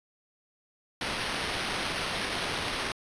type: noise with sample-and-hold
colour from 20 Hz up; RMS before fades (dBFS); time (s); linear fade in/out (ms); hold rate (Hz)
violet; -32; 1.01-2.92; 2; 7350
effects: resampled to 22050 Hz